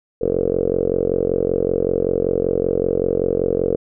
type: tone with low-pass filter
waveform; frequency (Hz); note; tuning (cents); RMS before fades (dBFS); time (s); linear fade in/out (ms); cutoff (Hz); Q
5% pulse; 45.23; F#1; -39; -19; 0.21-3.76; 10; 470; 7.2
effects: none